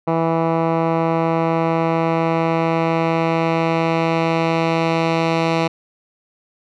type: tone with low-pass filter sweep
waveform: 10% pulse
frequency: 164.3 Hz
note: E3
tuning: 5 cents flat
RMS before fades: -18 dBFS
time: 0.07-5.68 s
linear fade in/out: 10 ms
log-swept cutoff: 1200 to 3700 Hz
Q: 0.96
effects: none